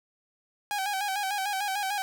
sawtooth tone with vibrato, 794 Hz, G5, 22 cents sharp, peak -24 dBFS, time 0.71-2.02 s, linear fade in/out 0 ms, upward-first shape square, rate 6.7 Hz, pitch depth 62 cents each way, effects none

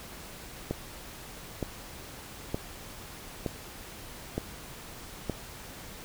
click train, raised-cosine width 2 ms, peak -16 dBFS, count 6, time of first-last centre 0.71-5.297 s, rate 1.09 Hz, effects pink hiss -45 dBFS RMS until 6.04 s

